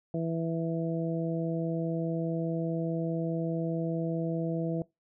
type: harmonic tone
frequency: 164.81 Hz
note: E3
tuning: in tune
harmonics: 1 / 2 / 3 / 4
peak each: -31 / -34 / -36 / -37 dBFS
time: 0.14-4.82 s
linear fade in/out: 2 ms
effects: noise-tail reverb RT60 0.2 s tail -22 dB re dry